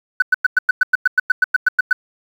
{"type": "tone bursts", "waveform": "sine", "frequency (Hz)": 1500, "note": "F#6", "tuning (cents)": 23, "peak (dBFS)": -7, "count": 15, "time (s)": [0.2, 1.93], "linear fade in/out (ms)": 5, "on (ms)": 22, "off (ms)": 100, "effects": ["tanh soft clip ceiling -5 dBFS", "7-bit"]}